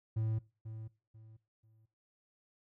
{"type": "tone with echo", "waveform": "triangle", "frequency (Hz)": 110.4, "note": "A2", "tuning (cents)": 6, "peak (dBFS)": -29, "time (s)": [0.16, 0.39], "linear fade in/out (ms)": 10, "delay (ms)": 490, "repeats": 3, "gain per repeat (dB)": -11, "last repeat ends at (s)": 1.86, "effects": ["noise-tail reverb RT60 0.3 s tail -20 dB re dry"]}